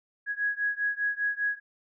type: beating tone pair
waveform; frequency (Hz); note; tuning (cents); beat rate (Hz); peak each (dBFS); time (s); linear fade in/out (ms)
sine; 1661.2 / 1666.2; G#6 / G#6; 0 / +5; 5; -29 / -30; 0.26-1.6; 50
effects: none